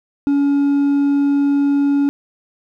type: tone with hard clipping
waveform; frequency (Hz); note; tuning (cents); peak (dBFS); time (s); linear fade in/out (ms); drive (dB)
triangle; 282.6; C#4; +34; -13; 0.27-2.09; 0; 5
effects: none